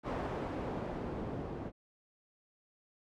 white noise with low-pass filter sweep, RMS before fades -39 dBFS, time 0.03-1.72 s, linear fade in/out 50 ms, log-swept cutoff 760 to 390 Hz, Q 0.73, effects none

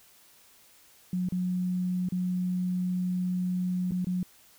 sine tone with dropouts, 181.5 Hz, F#3, 33 cents flat, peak -26 dBFS, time 1.13-4.23 s, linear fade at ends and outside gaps 2 ms, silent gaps 1.288-1.322 / 2.088-2.122 / 3.91-3.919 / 4.046-4.069 s, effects white hiss -58 dBFS RMS until 4.58 s

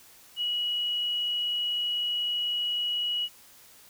sine tone, 2916 Hz, F#7, 26 cents flat, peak -26 dBFS, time 0.36-3.29 s, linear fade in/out 50 ms, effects white hiss -54 dBFS RMS until 3.89 s

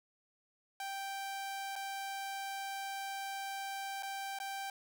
sawtooth tone with dropouts, 784 Hz, G5, in tune, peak -35 dBFS, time 0.8-4.7 s, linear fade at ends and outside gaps 2 ms, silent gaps 1.756-1.761 / 4.025-4.031 / 4.388-4.4 s, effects none

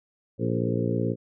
harmonic tone with a mistuned harmonic, 58.27 Hz, A#1, in tune, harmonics 2 / 3 / 4 / 5 / 6 / 7 / 8 / 9, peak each -28 / -30 / -31 / -32 / -33 / -33 / -34 / -35 dBFS, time 0.38-1.16 s, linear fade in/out 50 ms, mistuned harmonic 7, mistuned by +34 cents, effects none

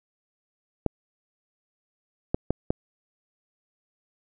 clicks, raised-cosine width 2 ms, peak -9 dBFS, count 4, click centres 0.863 / 2.345 / 2.506 / 2.705 s, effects none

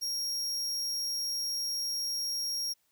40% pulse tone, 5588 Hz, F8, in tune, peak -30 dBFS, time 0.01-2.74 s, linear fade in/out 20 ms, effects white hiss -73 dBFS RMS until 2.91 s

